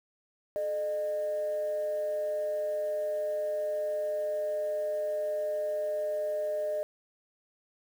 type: tone pair together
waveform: sine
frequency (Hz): 430.3 / 609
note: A4 / D#5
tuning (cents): -39 / -37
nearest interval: tritone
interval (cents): 602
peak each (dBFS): -38 / -28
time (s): 0.56-6.83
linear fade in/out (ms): 0
effects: tanh soft clip ceiling -24 dBFS + 9-bit